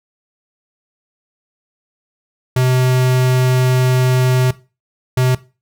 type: tone pair in turn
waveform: square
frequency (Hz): 127.8 / 127.8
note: C3 / C3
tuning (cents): -40 / -40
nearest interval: unison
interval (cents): 0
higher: neither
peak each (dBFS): -12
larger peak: neither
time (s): 2.56-4.51 / 5.17-5.35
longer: first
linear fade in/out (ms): 5
effects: noise-tail reverb RT60 0.3 s tail -18 dB re dry